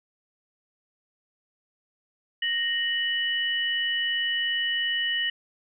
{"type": "tone pair together", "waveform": "sine", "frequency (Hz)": [1862.7, 2960], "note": ["A#6", "F#7"], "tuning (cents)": [-2, 0], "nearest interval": "minor sixth", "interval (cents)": 802, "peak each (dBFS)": [-27, -26], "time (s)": [2.42, 5.3], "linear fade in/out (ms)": 5, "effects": []}